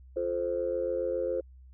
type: chord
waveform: sine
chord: F major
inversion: none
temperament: just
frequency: 349.2 / 436.5 / 523.8 Hz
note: F4 / A4 / C5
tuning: 0 / -14 / +2 cents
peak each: -34 / -34 / -29 dBFS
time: 0.16-1.41 s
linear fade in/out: 10 ms
effects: tanh soft clip ceiling -19 dBFS + added 64 Hz sine -49 dBFS peak until 1.73 s